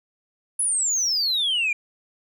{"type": "exponential sweep", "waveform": "sine", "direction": "down", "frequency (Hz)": [10548, 2348], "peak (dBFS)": -18, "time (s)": [0.59, 1.73], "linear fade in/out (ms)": 5, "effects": ["tanh soft clip ceiling -18 dBFS"]}